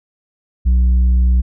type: tone with tanh clipping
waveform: sine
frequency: 61.74 Hz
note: B1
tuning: in tune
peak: -10 dBFS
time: 0.65-1.42 s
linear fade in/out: 20 ms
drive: 4 dB
effects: none